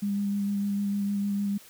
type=tone with vibrato; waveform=sine; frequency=201.5 Hz; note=G3; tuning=48 cents sharp; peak=-25 dBFS; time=0.02-1.58 s; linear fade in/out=10 ms; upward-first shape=square; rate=6.6 Hz; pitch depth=11 cents each way; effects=white hiss -52 dBFS RMS until 1.69 s